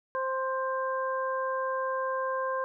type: harmonic tone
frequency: 525 Hz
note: C5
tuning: 6 cents sharp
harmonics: 1 / 2 / 3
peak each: -31 / -31 / -37 dBFS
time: 0.15-2.64 s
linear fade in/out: 0 ms
effects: none